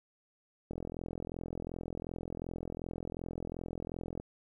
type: click train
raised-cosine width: 2 ms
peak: -26 dBFS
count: 150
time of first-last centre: 0.71-4.199 s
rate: 42.7 Hz
effects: 11-bit